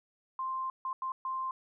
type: tone bursts at uneven times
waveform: sine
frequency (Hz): 1048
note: C6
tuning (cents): +2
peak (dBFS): -32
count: 4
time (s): 0.39-0.7 / 0.85-0.93 / 1.02-1.12 / 1.25-1.51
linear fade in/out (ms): 2
effects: none